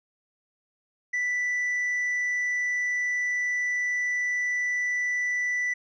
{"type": "tone with tanh clipping", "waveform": "sine", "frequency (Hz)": 1975.5, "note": "B6", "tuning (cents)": 0, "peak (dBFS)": -25, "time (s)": [1.13, 5.74], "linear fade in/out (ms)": 10, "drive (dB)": 2, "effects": []}